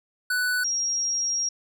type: tone pair in turn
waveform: square / sine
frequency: 1489 / 5622 Hz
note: F#6 / F8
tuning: +11 / +11 cents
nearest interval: octave + major seventh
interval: 2300 cents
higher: second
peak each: -23 dBFS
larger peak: neither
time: 0.3-0.64 / 0.64-1.49 s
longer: second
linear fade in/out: 5 ms
effects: none